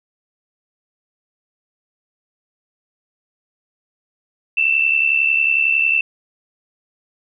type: tone pair together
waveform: sine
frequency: 2643 / 2714 Hz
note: E7 / E7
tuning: +4 / +50 cents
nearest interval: unison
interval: 46 cents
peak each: -15 / -18 dBFS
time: 4.57-6.01 s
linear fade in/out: 5 ms
effects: none